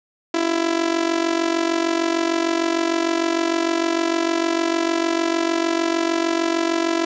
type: tone with amplitude modulation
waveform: sawtooth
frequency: 333.6 Hz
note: E4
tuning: 21 cents sharp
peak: -11 dBFS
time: 0.34-7.05 s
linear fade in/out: 5 ms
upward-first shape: sine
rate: 46.6 Hz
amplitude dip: 75%
effects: resampled to 16000 Hz + 8-bit